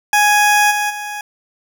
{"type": "tone with level steps", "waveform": "20% pulse", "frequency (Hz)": 832, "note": "G#5", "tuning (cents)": 3, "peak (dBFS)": [-5, -11, -19], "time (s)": [0.13, 1.21], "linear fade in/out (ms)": 2, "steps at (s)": [0.7, 0.89], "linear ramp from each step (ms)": 20, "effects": []}